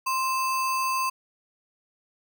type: tone with sample-and-hold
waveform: sine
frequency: 1046.5 Hz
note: C6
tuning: in tune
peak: -23 dBFS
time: 0.06-1.1 s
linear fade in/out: 10 ms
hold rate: 3675 Hz
effects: none